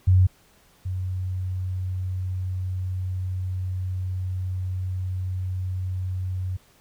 sine tone pair in turn, 92.5 / 92.5 Hz, F#2 / F#2, 0 / 0 cents, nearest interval unison, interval 0 cents, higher neither, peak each -13 / -25 dBFS, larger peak first, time 0.07-0.27 / 0.85-6.57 s, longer second, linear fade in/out 10 ms, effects pink hiss -58 dBFS RMS until 6.8 s

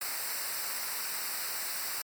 white noise with comb filter, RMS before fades -35 dBFS, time 0.01-2.02 s, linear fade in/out 5 ms, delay 0.3 ms, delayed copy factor -0.8, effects MP3 96 kbps

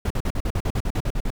brown noise bursts, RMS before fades -23 dBFS, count 13, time 0.05-1.304 s, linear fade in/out 5 ms, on 54 ms, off 46 ms, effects none

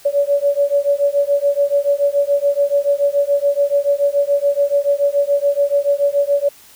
sine beating tone pair, 565 / 572 Hz, C#5 / D5, +33 / -46 cents, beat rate 7 Hz, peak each -16 / -16 dBFS, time 0.05-6.49 s, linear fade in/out 10 ms, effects white hiss -45 dBFS RMS until 6.75 s

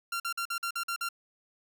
sawtooth tone bursts, 1378 Hz, F6, 24 cents flat, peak -27 dBFS, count 8, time 0.12-1.089 s, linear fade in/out 5 ms, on 80 ms, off 47 ms, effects none

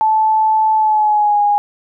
sine tone with pitch glide, 872 to 823.5 Hz, A5 to G#5, -16 to -15 cents, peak -10 dBFS, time 0.01-1.58 s, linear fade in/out 0 ms, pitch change -99 cents, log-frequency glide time 0.75-1.41 s, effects none

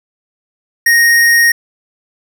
square tone, 1864.7 Hz, A#6, in tune, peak -7 dBFS, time 0.86-1.52 s, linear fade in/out 5 ms, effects none

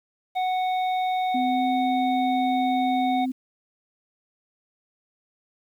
harmonic tone, 740 Hz, F#5, in tune, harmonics 1 / 3 / 5, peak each -22 / -36 / -38 dBFS, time 0.35-3.26 s, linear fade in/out 20 ms
sine tone with pitch glide, 254.9 to 258.8 Hz, C4 to C4, -45 to -19 cents, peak -24 dBFS, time 1.34-3.32 s, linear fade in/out 10 ms, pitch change +26 cents, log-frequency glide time 1.45-1.64 s
effects 9-bit

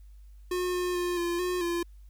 square tone with pitch steps, 360.9 / 358.9 / 354.2 / 345.5 / 360.3 / 344 Hz, F#4 / F4 / F4 / F4 / F#4 / F4, -43 / +47 / +24 / -19 / -46 / -26 cents, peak -28 dBFS, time 0.51-1.83 s, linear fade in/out 5 ms, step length 220 ms, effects added 50 Hz sine -47 dBFS peak until 2.09 s + white hiss -72 dBFS RMS until 2.09 s

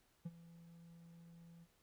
triangle tone with ADSR envelope, 168.4 Hz, E3, 37 cents sharp, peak -38 dBFS, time 0.25-1.67 s, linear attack 10 ms, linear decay 37 ms, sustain -17 dB, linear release 43 ms, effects pink hiss -75 dBFS RMS until 1.82 s

